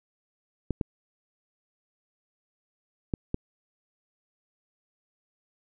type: clicks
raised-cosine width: 3 ms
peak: -14 dBFS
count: 4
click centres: 0.707 / 0.812 / 3.138 / 3.344 s
effects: none

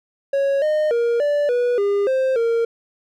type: tone with pitch steps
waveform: triangle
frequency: 553 / 612 / 470.5 / 583 / 487.4 / 403.7 / 525 / 462.3 Hz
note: C#5 / D#5 / A#4 / D5 / B4 / G#4 / C5 / A#4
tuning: -4 / -29 / +16 / -13 / -23 / -49 / +6 / -14 cents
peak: -14 dBFS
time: 0.33-2.65 s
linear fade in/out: 5 ms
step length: 290 ms
effects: none

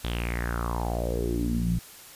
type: tone with low-pass filter sweep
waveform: sawtooth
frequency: 58.7 Hz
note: A#1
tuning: 13 cents sharp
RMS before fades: -28 dBFS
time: 0.04-1.79 s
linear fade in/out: 5 ms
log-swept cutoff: 3600 to 150 Hz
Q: 5.9
effects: white hiss -47 dBFS RMS until 2.15 s + resampled to 32000 Hz

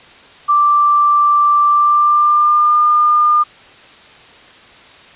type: tone with pitch glide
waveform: sine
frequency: 1174.7 to 1207.7 Hz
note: D6 to D6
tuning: 0 to +48 cents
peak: -8 dBFS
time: 0.48-3.44 s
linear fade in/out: 20 ms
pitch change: +48 cents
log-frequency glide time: 1.69-2.79 s
effects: white hiss -41 dBFS RMS until 5.15 s + resampled to 8000 Hz

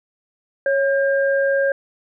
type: tone pair together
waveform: sine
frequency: 551.9 / 1604 Hz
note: C#5 / G6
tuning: -8 / +39 cents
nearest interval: octave + tritone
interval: 1847 cents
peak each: -16 / -22 dBFS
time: 0.66-1.72 s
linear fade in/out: 2 ms
effects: none

